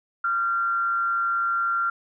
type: tone with frequency modulation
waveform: sine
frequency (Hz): 1379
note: F6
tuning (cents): -22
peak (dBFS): -21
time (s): 0.24-1.9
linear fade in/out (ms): 5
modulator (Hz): 170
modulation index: 0.35
effects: none